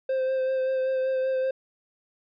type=tone with vibrato; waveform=triangle; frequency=523.3 Hz; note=C5; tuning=in tune; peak=-21 dBFS; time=0.09-1.51 s; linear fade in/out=5 ms; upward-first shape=sine; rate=5.2 Hz; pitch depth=17 cents each way; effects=resampled to 11025 Hz